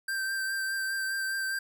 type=tone with vibrato; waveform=square; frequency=1568 Hz; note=G6; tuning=in tune; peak=-30 dBFS; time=0.08-1.59 s; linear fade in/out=5 ms; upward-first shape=triangle; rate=4.9 Hz; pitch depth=22 cents each way; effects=none